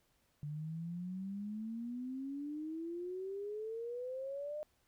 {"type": "exponential sweep", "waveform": "sine", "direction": "up", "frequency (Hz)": [145.5, 612], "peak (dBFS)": -39, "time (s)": [0.43, 4.63], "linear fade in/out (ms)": 0, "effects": ["pink hiss -75 dBFS RMS until 4.87 s"]}